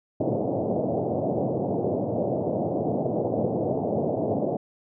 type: band-pass noise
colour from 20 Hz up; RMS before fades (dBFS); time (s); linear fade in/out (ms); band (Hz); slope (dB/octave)
white; -26; 0.2-4.57; 5; 100 to 700; 48
effects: none